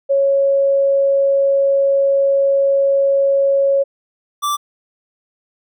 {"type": "tone pair in turn", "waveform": ["sine", "square"], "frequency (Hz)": [552, 1169.6], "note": ["C#5", "D6"], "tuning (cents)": [-7, -7], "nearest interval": "octave + minor second", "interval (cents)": 1300, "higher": "second", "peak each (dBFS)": [-11, -17], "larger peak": "first", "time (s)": [[0.09, 3.84], [4.42, 4.57]], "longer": "first", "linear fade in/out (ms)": 20, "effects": []}